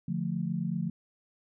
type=chord; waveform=sine; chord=D minor; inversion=none; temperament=equal; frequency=146.83 / 174.61 / 220 Hz; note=D3 / F3 / A3; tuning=0 / 0 / 0 cents; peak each=-35 / -31 / -35 dBFS; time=0.08-0.9 s; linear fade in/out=5 ms; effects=none